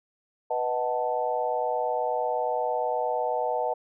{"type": "chord", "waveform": "sine", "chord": "B dominant seventh", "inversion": "none", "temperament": "equal", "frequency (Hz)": [493.9, 622.3, 740, 880], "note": ["B4", "D#5", "F#5", "A5"], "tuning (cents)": [0, 0, 0, 0], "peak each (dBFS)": -30, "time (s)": [0.5, 3.74], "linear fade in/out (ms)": 10, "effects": []}